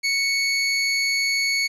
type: tone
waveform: 25% pulse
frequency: 2217 Hz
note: C#7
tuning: in tune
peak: -16 dBFS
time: 0.03-1.68 s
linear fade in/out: 20 ms
effects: resampled to 24000 Hz + 9-bit